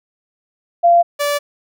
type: tone pair in turn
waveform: sine / sawtooth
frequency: 689 / 579.4 Hz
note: F5 / D5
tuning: -24 / -24 cents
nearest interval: minor third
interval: 300 cents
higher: first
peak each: -7 / -12 dBFS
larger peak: first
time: 0.83-1.03 / 1.19-1.39 s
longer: neither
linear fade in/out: 20 ms
effects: none